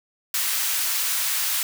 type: high-pass noise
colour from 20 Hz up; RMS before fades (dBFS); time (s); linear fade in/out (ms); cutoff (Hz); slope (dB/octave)
white; -24; 0.34-1.63; 2; 1200; 12
effects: none